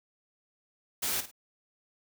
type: noise with echo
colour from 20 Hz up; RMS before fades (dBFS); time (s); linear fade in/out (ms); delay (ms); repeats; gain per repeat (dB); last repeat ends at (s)
white; -31; 1.02-1.21; 10; 52; 2; -11; 1.314
effects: none